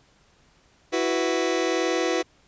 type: chord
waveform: sawtooth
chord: E suspended second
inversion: none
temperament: just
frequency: 329.6 / 370.8 / 494.4 Hz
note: E4 / F#4 / B4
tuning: 0 / +4 / +2 cents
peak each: -22 dBFS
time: 0.92-2.23 s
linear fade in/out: 20 ms
effects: pink hiss -60 dBFS RMS until 2.47 s + resampled to 16000 Hz